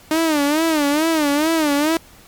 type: tone with vibrato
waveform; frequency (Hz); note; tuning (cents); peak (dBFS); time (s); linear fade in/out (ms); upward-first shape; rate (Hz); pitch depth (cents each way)
sawtooth; 305.6; D#4; -31; -11; 0.11-1.97; 2; sine; 2.3; 130
effects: pink hiss -46 dBFS RMS until 2.27 s + MP3 96 kbps